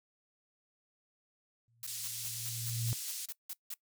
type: tone with exponential growth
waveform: sine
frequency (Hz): 116.54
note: A#2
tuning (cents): 0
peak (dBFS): -30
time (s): 1.68-2.93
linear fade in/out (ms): 0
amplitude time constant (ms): 270
type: noise bursts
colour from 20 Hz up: blue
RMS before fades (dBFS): -41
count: 10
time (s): 1.83-3.74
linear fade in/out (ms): 2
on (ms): 38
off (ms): 170
type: band-pass noise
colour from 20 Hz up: white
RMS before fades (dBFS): -41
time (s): 1.87-3.26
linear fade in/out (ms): 10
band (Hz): 4100 to 12000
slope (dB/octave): 12
effects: noise-tail reverb RT60 0.1 s tail -21 dB re dry